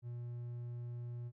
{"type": "tone", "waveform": "triangle", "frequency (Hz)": 120.2, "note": "B2", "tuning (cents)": -46, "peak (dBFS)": -39, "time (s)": [0.02, 1.32], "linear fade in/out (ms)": 50, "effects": []}